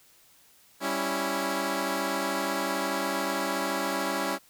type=chord; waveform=10% pulse; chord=C# diminished; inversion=second; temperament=equal; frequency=196 / 277.2 / 329.6 Hz; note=G3 / C#4 / E4; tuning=0 / 0 / 0 cents; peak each=-25 / -22 / -24 dBFS; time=0.8-4.39 s; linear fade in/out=50 ms; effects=white hiss -59 dBFS RMS until 4.49 s